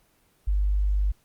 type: tone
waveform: sine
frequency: 49.88 Hz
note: G1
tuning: 31 cents sharp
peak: -20 dBFS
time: 0.47-1.12 s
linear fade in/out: 10 ms
effects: pink hiss -64 dBFS RMS until 1.24 s + Opus 24 kbps